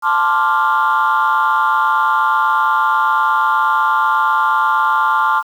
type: chord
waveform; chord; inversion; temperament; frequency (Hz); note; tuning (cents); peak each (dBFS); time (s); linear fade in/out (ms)
sine; D minor seventh; second; equal; 880 / 1046.5 / 1174.7 / 1396.9; A5 / C6 / D6 / F6; 0 / 0 / 0 / 0; -16; 0.02-5.43; 50
effects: tanh soft clip ceiling -6 dBFS + 7-bit